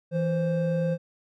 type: tone pair together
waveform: triangle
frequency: 164.81 / 523.2 Hz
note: E3 / C5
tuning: 0 / 0 cents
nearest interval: octave + minor sixth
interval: 2000 cents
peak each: -23 / -25 dBFS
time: 0.11-0.98 s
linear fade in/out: 50 ms
effects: none